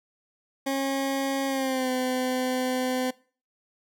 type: tone with pitch glide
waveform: 20% pulse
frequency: 271.9 to 255.2 Hz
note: C#4 to C4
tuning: -33 to -43 cents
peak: -20 dBFS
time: 0.66-3.11 s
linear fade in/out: 10 ms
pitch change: -110 cents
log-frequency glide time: 1.47-1.9 s
effects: noise-tail reverb RT60 0.4 s tail -22 dB re dry